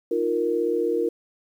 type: chord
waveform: sine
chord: Eb suspended second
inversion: none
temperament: equal with one note detuned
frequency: 311.1 / 350.4 / 466.2 Hz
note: Eb4 / F4 / Bb4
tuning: 0 / +6 / 0 cents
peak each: -29 / -25 / -23 dBFS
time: 0.11-1.09 s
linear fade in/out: 5 ms
effects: 9-bit